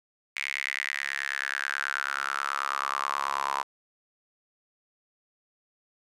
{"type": "tone with high-pass filter sweep", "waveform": "sawtooth", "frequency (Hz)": 69.3, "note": "C#2", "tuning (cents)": 0, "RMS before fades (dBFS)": -31, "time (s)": [0.36, 3.63], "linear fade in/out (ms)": 5, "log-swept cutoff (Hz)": [2200, 980], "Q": 6.3, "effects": ["low-pass 10000 Hz 12 dB/octave"]}